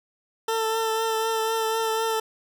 20% pulse tone with vibrato, 446.2 Hz, A4, 24 cents sharp, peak -18 dBFS, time 0.48-2.2 s, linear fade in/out 5 ms, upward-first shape triangle, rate 4 Hz, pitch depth 23 cents each way, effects none

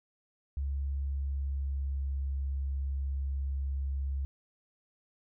sine tone with pitch glide, 69.3 to 68.39 Hz, C#2 to C#2, 0 to -23 cents, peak -30 dBFS, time 0.57-4.25 s, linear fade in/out 0 ms, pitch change -23 cents, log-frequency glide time 0.88-2.16 s, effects none

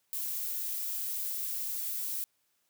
violet noise, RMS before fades -35 dBFS, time 0.13-2.24 s, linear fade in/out 0 ms, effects white hiss -75 dBFS RMS until 2.69 s + high-pass 80 Hz 12 dB/octave

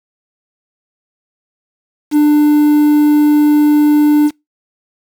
triangle tone with quantisation, 297.5 Hz, D4, 22 cents sharp, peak -4 dBFS, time 2.11-4.31 s, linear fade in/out 50 ms, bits 5, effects noise-tail reverb RT60 0.2 s tail -26 dB re dry

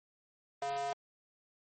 square tone with high-pass filter, 140 Hz, C#3, 18 cents sharp, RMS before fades -36 dBFS, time 0.62-0.93 s, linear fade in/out 2 ms, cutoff 620 Hz, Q 8.8, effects MP3 32 kbps

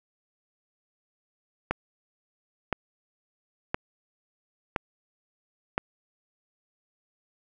click train, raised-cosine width 0.5 ms, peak -10 dBFS, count 5, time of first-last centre 1.71-5.779 s, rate 0.983 Hz, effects none

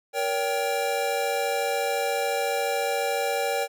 square chord, G diminished, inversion first, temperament just, 470.4 / 564.5 / 784 Hz, Bb4 / Db5 / G5, +16 / +31 / 0 cents, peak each -30 / -29 / -29 dBFS, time 0.13-3.68 s, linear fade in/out 50 ms, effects none

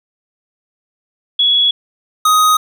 sine / square tone pair in turn, 3368 / 1252.1 Hz, G#7 / D#6, +24 / +11 cents, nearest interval octave + perfect fourth, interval 1713 cents, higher first, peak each -9 dBFS, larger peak neither, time 1.39-1.71 / 2.25-2.57 s, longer neither, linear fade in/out 5 ms, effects none

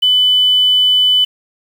sine tone with quantisation, 3000 Hz, F#7, 23 cents sharp, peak -8 dBFS, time 0.02-1.25 s, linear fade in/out 10 ms, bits 6, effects none

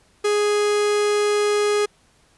45% pulse tone, 415.3 Hz, G#4, in tune, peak -17 dBFS, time 0.24-1.86 s, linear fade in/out 10 ms, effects pink hiss -58 dBFS RMS until 2.37 s + resampled to 24000 Hz

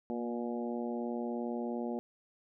harmonic tone with a mistuned harmonic, 119.8 Hz, A#2, 48 cents sharp, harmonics 2 / 3 / 4 / 5 / 6 / 7, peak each -36 / -40 / -42 / -44 / -46 / -47 dBFS, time 0.1-1.99 s, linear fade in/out 0 ms, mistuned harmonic 2, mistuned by -21 cents, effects none

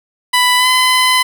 15% pulse tone with pitch glide, 993 to 1015.6 Hz, B5 to B5, +9 to +48 cents, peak -3 dBFS, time 0.33-1.23 s, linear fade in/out 10 ms, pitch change +39 cents, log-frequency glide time 0.57-0.68 s, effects 7-bit

